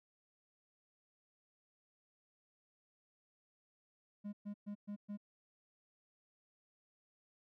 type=tone bursts; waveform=triangle; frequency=205.3 Hz; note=G#3; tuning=20 cents flat; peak=-39 dBFS; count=5; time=4.24-5.175 s; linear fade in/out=20 ms; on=91 ms; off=120 ms; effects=none